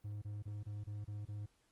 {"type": "tone bursts", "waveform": "triangle", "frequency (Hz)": 103.83, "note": "G#2", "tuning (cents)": 0, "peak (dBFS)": -39, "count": 7, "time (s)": [0.04, 1.462], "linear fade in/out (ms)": 10, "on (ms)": 180, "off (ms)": 27, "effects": ["pink hiss -75 dBFS RMS until 1.71 s", "Opus 24 kbps"]}